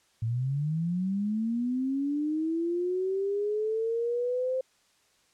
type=linear sweep; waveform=sine; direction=up; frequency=109.3 to 523.3 Hz; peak=-26 dBFS; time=0.22-4.61 s; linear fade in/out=5 ms; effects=white hiss -66 dBFS RMS until 5.33 s + low-pass 8000 Hz 12 dB/octave